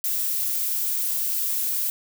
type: noise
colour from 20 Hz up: violet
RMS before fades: -25 dBFS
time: 0.04-1.9 s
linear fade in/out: 0 ms
effects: none